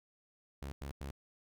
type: tone bursts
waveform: sawtooth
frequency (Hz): 69.3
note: C#2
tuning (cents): 0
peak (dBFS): -37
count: 3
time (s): 0.62-1.108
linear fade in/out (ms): 0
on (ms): 100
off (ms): 94
effects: none